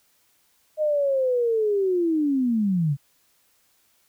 sine linear sweep, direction down, 622.3 to 133.3 Hz, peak -19 dBFS, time 0.77-2.97 s, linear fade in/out 50 ms, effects white hiss -64 dBFS RMS until 4.08 s

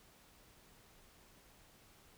silence, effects pink hiss -64 dBFS RMS until 2.17 s

